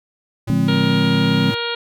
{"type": "tone with pitch glide", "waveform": "square", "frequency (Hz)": [113.6, 112.62], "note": ["A#2", "A2"], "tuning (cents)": [-44, 41], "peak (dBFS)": -24, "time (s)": [0.47, 1.55], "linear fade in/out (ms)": 10, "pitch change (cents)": -15, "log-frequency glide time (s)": [0.91, 1.04]}
{"type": "chord", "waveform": "sine", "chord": "D half-diminished seventh", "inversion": "none", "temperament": "just", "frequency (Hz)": [146.83, 176.2, 211.4, 264.3], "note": ["D3", "F3", "Ab3", "C4"], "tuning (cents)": [0, 16, 31, 18], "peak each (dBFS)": -20, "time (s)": [0.5, 1.51], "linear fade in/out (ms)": 0}
{"type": "harmonic tone", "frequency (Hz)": 470.9, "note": "A#4", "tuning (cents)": 18, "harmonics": [1, 2, 3, 4, 5, 6, 7, 8, 9], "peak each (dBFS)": [-26, -30, -27, -35, -32, -31, -28, -33, -31], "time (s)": [0.68, 1.75], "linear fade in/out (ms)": 5}
{"effects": []}